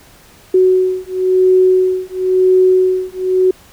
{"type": "beating tone pair", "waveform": "sine", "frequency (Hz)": [370.9, 371.87], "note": ["F#4", "F#4"], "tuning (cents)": [4, 9], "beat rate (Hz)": 0.97, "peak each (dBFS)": -12, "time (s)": [0.54, 3.51], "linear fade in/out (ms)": 5, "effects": ["pink hiss -44 dBFS RMS until 3.72 s"]}